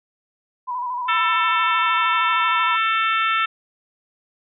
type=tone with vibrato; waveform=sine; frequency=987.8 Hz; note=B5; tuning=in tune; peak=-23 dBFS; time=0.67-2.77 s; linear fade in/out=20 ms; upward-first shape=square; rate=13 Hz; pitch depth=40 cents each way
type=harmonic tone; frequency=444.4 Hz; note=A4; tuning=17 cents sharp; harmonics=3 / 4 / 5 / 6 / 7 / 8; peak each=-19 / -26 / -27 / -26 / -32 / -31 dBFS; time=1.08-3.46 s; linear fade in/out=10 ms
effects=none